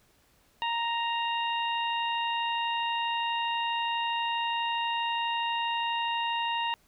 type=harmonic tone; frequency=932.3 Hz; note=A#5; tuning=in tune; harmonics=1 / 2 / 3 / 4; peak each=-29 / -37 / -33 / -40 dBFS; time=0.62-6.74 s; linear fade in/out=0 ms; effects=pink hiss -65 dBFS RMS until 6.87 s